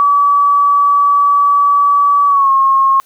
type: tone with pitch glide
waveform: sine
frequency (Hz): 1145 to 1080.7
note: D6 to C#6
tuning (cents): -44 to -44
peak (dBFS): -7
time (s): 0-3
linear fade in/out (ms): 0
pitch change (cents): -100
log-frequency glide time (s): 2.27-2.51
effects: white hiss -52 dBFS RMS until 3.05 s